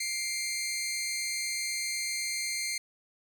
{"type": "tone pair together", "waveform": "15% pulse", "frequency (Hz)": [2108, 2335], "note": ["C7", "D7"], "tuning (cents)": [12, -11], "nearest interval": "major second", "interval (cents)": 177, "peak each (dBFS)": [-25, -34], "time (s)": [0, 2.78], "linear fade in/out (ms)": 5, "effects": []}